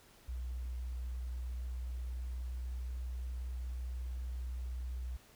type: tone with pitch glide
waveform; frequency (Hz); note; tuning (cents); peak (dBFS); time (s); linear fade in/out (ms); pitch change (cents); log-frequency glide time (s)
sine; 61.74 to 62.13; B1 to B1; 0 to +11; -37; 0.28-5.17; 10; +11; 2.02-3.33
effects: pink hiss -62 dBFS RMS until 5.35 s